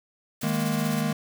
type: noise with tremolo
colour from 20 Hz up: white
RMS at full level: -37 dBFS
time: 0.41-1.02 s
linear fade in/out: 5 ms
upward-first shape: sine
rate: 16 Hz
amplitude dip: 65%
type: chord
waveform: square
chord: D# suspended fourth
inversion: none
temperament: equal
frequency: 155.56 / 207.7 / 233.1 Hz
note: D#3 / G#3 / A#3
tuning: 0 / 0 / 0 cents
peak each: -29 dBFS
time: 0.43-1.13 s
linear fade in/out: 5 ms
effects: none